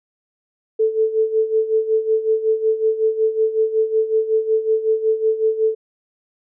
sine tone with tremolo, 440 Hz, A4, in tune, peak -12 dBFS, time 0.79-5.75 s, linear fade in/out 10 ms, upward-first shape sine, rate 5.4 Hz, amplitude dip 75%, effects none

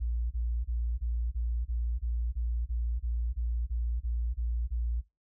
sine tone bursts, 58.4 Hz, A#1, 4 cents sharp, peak -28 dBFS, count 15, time 0-5.014 s, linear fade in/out 20 ms, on 310 ms, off 26 ms, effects noise-tail reverb RT60 0.2 s tail -18 dB re dry

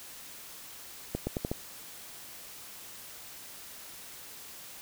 accelerating click train, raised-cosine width 2 ms, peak -17 dBFS, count 5, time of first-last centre 1.15-1.515 s, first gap 120 ms, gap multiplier 0.82, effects white hiss -47 dBFS RMS until 4.81 s

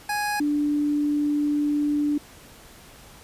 25% pulse / sine tone pair in turn, 830.6 / 293.7 Hz, G#5 / D4, 0 / 0 cents, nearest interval octave + tritone, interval 1800 cents, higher first, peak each -20 dBFS, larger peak neither, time 0.09-0.4 / 0.4-2.18 s, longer second, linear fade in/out 5 ms, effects pink hiss -48 dBFS RMS until 3.23 s + resampled to 32000 Hz

